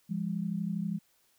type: tone pair together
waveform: sine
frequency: 171.46 / 203.9 Hz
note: F3 / G#3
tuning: -32 / -32 cents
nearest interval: minor third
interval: 300 cents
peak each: -33 / -33 dBFS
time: 0.09-0.99 s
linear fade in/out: 20 ms
effects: white hiss -69 dBFS RMS until 1.38 s